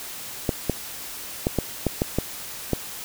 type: clicks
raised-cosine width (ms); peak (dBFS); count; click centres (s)
2; -7; 8; 0.492 / 0.697 / 1.469 / 1.587 / 1.867 / 2.019 / 2.186 / 2.733
effects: white hiss -36 dBFS RMS until 3.04 s

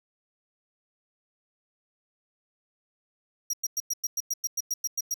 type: tone bursts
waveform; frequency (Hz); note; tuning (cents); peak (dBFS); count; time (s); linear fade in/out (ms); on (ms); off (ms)
40% pulse; 5710; F8; +37; -25; 13; 3.5-5.142; 5; 34; 100
effects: none

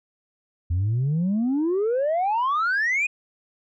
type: exponential sweep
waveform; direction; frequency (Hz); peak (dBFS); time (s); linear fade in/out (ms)
sine; up; 82.41 to 2523; -18; 0.7-3.07; 10
effects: tanh soft clip ceiling -18 dBFS

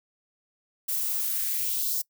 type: noise with high-pass filter sweep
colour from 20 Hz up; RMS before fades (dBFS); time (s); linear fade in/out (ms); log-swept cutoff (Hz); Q
violet; -28; 0.88-2.02; 10; 450 to 5600; 2
effects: noise-tail reverb RT60 0.1 s tail -23 dB re dry

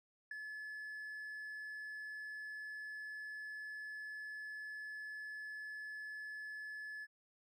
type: tone with ADSR envelope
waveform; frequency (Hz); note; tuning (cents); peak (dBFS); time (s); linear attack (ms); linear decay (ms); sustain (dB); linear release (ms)
triangle; 1718; A6; -42; -35; 0.31-7.07; 5; 6; -7; 40
effects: tanh soft clip ceiling -37 dBFS

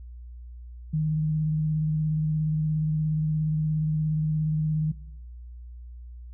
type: tone with vibrato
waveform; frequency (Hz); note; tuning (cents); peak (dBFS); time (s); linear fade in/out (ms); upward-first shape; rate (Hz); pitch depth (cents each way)
sine; 155.1; D#3; -5; -22; 0.93-4.92; 10; square; 17; 15
effects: noise-tail reverb RT60 0.8 s tail -19 dB re dry + added 60 Hz sine -39 dBFS peak until 6.33 s

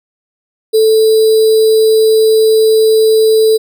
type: tone with sample-and-hold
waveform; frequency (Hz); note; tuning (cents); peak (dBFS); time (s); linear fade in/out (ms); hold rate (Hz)
sine; 440; A4; 0; -5; 0.73-3.58; 20; 4410
effects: none

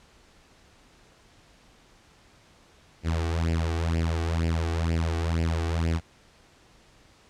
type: tone with flanger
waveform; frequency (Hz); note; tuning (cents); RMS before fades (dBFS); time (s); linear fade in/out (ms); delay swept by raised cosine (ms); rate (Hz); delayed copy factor
sawtooth; 82.41; E2; 0; -26; 3.03-6.01; 50; 0.39 to 2.69; 2.1; +0.75
effects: pink hiss -57 dBFS RMS until 7.29 s + low-pass 7000 Hz 12 dB/octave

